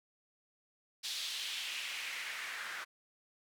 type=noise with band-pass filter sweep; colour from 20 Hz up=white; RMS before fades=-41 dBFS; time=1.03-2.85 s; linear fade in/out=20 ms; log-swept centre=4000 to 1500 Hz; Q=2.2; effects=none